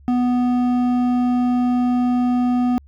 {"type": "tone with hard clipping", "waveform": "triangle", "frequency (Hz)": 246.9, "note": "B3", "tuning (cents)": 0, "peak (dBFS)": -17, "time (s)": [0.08, 2.78], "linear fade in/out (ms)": 0, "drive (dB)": 12, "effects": ["added 70 Hz sine -44 dBFS peak until 2.87 s"]}